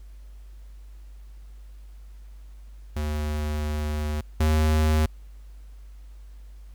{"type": "tone pair in turn", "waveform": "square", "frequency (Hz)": [75.4, 77.61], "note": ["D2", "D#2"], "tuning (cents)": [46, -4], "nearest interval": "minor second", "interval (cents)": 50, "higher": "second", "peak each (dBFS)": [-26, -19], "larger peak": "second", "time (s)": [[2.96, 4.21], [4.4, 5.06]], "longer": "first", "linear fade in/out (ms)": 5, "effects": ["added 50 Hz sine -41 dBFS peak until 6.74 s", "pink hiss -63 dBFS RMS until 6.74 s"]}